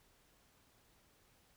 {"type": "silence", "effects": ["pink hiss -70 dBFS RMS until 1.56 s"]}